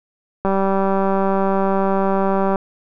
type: click train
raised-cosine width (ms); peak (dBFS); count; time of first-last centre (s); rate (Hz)
1; -6; 410; 0.45-2.558; 194
effects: none